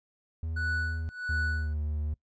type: tone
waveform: triangle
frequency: 80.9 Hz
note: E2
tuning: 32 cents flat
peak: -29 dBFS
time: 0.43-1.09 s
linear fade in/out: 0 ms
type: tone with tremolo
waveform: triangle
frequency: 1480 Hz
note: F#6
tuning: in tune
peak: -26 dBFS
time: 0.56-1.74 s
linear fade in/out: 10 ms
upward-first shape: sine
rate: 1.5 Hz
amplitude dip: 95%
type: tone with pitch glide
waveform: triangle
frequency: 77.78 to 75.43 Hz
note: D#2 to D2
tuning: 0 to +47 cents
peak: -27 dBFS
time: 1.29-2.14 s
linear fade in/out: 5 ms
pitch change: -53 cents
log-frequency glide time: 1.58-1.72 s
effects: noise-tail reverb RT60 0.1 s tail -22 dB re dry + resampled to 16000 Hz